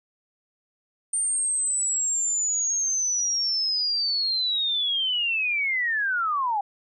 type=linear sweep; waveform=sine; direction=down; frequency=8910 to 784 Hz; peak=-22 dBFS; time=1.13-6.61 s; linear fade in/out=5 ms; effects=none